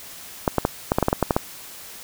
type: clicks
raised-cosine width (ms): 1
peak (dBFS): -3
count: 11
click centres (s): 0.478 / 0.583 / 0.651 / 0.919 / 0.985 / 1.027 / 1.084 / 1.129 / 1.227 / 1.308 / 1.365
effects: white hiss -40 dBFS RMS until 2.03 s